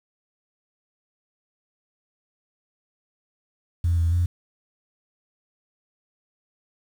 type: tone with pitch steps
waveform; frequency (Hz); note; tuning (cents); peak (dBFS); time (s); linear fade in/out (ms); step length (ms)
sine; 85.5 / 83.7 / 87.4; F2 / E2 / F2; -36 / +27 / +2; -17; 3.84-4.26; 5; 140
effects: tanh soft clip ceiling -14 dBFS + 8-bit

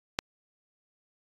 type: click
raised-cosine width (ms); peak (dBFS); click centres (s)
0.2; -8; 0.189
effects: AAC 32 kbps

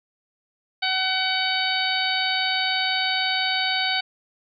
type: harmonic tone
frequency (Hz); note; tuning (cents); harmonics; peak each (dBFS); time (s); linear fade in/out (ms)
754; F#5; +32; 1 / 2 / 3 / 4 / 5 / 6; -28 / -28 / -28 / -28 / -28 / -28; 0.82-4.01; 10
effects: none

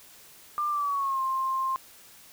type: tone with pitch glide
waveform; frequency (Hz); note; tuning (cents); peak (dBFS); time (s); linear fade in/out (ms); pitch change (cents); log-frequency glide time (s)
sine; 1193 to 1056.7; D6 to C6; +27 to +17; -25; 0.58-1.76; 0; -210; 0.69-1.21
effects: white hiss -52 dBFS RMS until 2.32 s

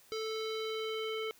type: tone with low-pass filter sweep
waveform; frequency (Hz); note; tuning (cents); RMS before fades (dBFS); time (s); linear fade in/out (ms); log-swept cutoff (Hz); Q
square; 439.7; A4; -1; -37; 0.12-1.31; 0; 4800 to 2800; 3.2
effects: white hiss -62 dBFS RMS until 1.39 s

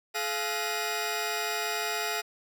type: tone cluster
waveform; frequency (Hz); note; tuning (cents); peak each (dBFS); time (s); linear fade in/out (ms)
20% pulse; 426.9 / 693 / 1480 / 1891 / 2471; G#4 / F5 / F#6 / A#6 / D#7; +48 / -14 / 0 / +24 / -13; -30 / -29 / -35 / -31 / -31; 0.14-2.22; 20
effects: none

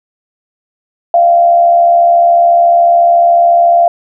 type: tone with frequency modulation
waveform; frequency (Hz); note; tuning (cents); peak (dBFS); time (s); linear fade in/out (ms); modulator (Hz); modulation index
sine; 690; F5; -21; -4; 1.14-3.88; 2; 74; 0.38
effects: none

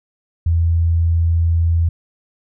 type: tone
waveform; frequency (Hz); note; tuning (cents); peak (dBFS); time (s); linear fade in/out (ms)
sine; 83.5; E2; +23; -12; 0.46-1.89; 5
effects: none

